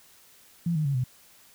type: tone with pitch steps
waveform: sine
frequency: 170 / 154.1 / 139.69 / 126.62 Hz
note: F3 / D#3 / C#3 / B2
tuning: -46 / -16 / +14 / +44 cents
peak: -23 dBFS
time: 0.66-1.04 s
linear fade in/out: 5 ms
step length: 95 ms
effects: white hiss -56 dBFS RMS until 1.54 s